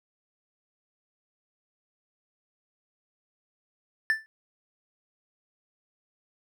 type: tone with exponential decay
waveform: triangle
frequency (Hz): 1765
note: A6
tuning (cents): +5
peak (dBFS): -16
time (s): 4.1-4.26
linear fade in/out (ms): 0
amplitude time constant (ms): 34
effects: none

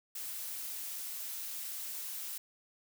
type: noise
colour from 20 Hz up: blue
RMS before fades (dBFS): -41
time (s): 0.15-2.38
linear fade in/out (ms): 5
effects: none

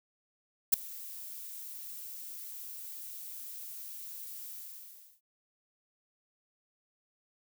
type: noise with ADSR envelope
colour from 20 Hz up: violet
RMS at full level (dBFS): -20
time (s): 0.72-5.21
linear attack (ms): 17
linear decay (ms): 6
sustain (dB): -24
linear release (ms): 710
effects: none

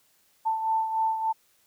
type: beating tone pair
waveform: sine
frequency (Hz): 887 / 890.4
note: A5 / A5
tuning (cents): +14 / +20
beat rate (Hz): 3.4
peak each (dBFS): -24 / -32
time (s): 0.45-1.33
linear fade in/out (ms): 20
effects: white hiss -65 dBFS RMS until 1.66 s

